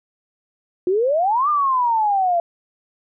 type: exponential two-way sweep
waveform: sine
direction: up then down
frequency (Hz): 349.2 to 1220 to 673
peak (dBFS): -15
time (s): 0.87-2.4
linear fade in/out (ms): 2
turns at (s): 1.49
effects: none